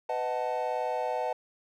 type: chord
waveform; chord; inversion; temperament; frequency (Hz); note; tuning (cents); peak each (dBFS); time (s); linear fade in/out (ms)
triangle; B dominant seventh; none; equal with one note detuned; 501.6 / 622.3 / 740 / 880; B4 / D#5 / F#5 / A5; +27 / 0 / 0 / 0; -32; 0.09-1.33; 5
effects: none